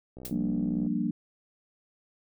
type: click train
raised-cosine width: 2 ms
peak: -31 dBFS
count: 45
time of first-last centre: 0.17-0.864 s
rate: 63.4 Hz
type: noise with exponential decay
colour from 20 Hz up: blue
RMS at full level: -33 dBFS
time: 0.25-0.36 s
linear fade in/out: 2 ms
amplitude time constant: 22 ms
type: chord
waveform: sine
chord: G minor seventh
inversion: third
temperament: equal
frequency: 174.61 / 196 / 233.1 / 293.7 Hz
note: F3 / G3 / Bb3 / D4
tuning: 0 / 0 / 0 / 0 cents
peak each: -33 / -32 / -30 / -32 dBFS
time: 0.31-1.11 s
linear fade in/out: 5 ms
effects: none